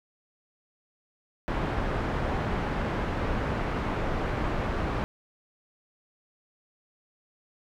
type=low-pass noise; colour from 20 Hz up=pink; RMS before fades=-29 dBFS; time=1.48-5.04 s; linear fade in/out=0 ms; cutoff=1600 Hz; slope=12 dB/octave; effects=none